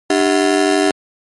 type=ring-modulated tone; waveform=30% pulse; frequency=345.8 Hz; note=F4; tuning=17 cents flat; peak=-6 dBFS; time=0.1-0.91 s; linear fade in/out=2 ms; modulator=46.1 Hz; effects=MP3 48 kbps